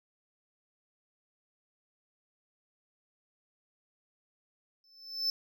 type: tone with exponential growth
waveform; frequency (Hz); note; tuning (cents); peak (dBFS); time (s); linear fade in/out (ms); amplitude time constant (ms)
triangle; 5274; E8; 0; -24; 4.84-5.3; 1; 100
effects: none